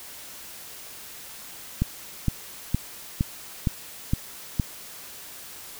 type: click train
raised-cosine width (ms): 5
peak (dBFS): -9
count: 7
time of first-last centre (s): 1.82-4.598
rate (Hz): 2.16
effects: white hiss -42 dBFS RMS until 5.79 s